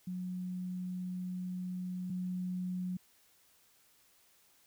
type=tone pair in turn; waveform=sine; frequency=182.1 / 182.1 Hz; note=F#3 / F#3; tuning=-27 / -27 cents; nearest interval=unison; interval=0 cents; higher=neither; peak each=-36 / -34 dBFS; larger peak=second; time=0.07-2.1 / 2.1-2.97 s; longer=first; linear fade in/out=5 ms; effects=white hiss -67 dBFS RMS until 4.66 s